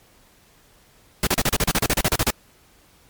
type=noise bursts; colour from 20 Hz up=pink; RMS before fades=-19 dBFS; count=15; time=1.23-2.305 s; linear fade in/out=2 ms; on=39 ms; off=35 ms; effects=pink hiss -55 dBFS RMS until 3.09 s + MP3 96 kbps